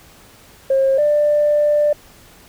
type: tone pair in turn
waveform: sine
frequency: 537 / 592.4 Hz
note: C5 / D5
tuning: +45 / +15 cents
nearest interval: major second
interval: 170 cents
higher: second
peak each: -11 dBFS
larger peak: neither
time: 0.7-0.98 / 0.98-1.93 s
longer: second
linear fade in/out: 5 ms
effects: tanh soft clip ceiling -7 dBFS + pink hiss -46 dBFS RMS until 2.48 s